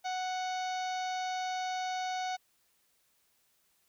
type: harmonic tone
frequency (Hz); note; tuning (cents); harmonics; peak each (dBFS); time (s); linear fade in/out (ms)
740; F#5; 0; 1 / 2 / 3 / 4 / 5 / 6 / 7 / 8 / 9; -33 / -44 / -45 / -50 / -47 / -49 / -55 / -50 / -57; 0.04-2.37; 20
effects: white hiss -72 dBFS RMS until 3.88 s